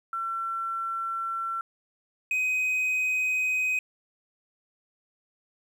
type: tone pair in turn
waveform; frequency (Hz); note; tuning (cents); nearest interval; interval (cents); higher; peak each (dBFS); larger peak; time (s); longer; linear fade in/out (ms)
sine / triangle; 1350 / 2513; E6 / D#7; +41 / +17; major seventh; 1076; second; -28 / -22; second; 0.13-1.61 / 2.31-3.79; neither; 2
effects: 10-bit